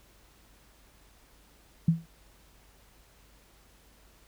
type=tone with exponential decay; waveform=sine; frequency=164.81 Hz; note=E3; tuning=in tune; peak=-16 dBFS; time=1.88-2.06 s; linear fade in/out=5 ms; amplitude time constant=38 ms; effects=added 50 Hz sine -61 dBFS peak until 4.27 s + pink hiss -61 dBFS RMS until 4.27 s